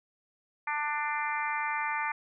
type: harmonic tone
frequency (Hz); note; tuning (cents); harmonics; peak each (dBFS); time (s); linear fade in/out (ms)
296.8; D4; +18; 3 / 4 / 5 / 6 / 7 / 8; -33 / -36 / -39 / -37 / -36 / -39; 0.67-2.12; 5
effects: none